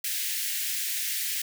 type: high-pass noise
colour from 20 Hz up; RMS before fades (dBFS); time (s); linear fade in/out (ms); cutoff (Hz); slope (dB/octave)
white; -30; 0.04-1.42; 5; 1700; 48
effects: none